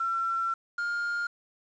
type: tone pair in turn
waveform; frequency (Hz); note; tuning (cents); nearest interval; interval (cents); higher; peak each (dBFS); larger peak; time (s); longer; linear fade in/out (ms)
sine / triangle; 1353 / 1409; E6 / F6; +45 / +15; minor second; 70; second; -26; neither; 0-0.54 / 0.78-1.27; first; 5
effects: resampled to 16000 Hz + 9-bit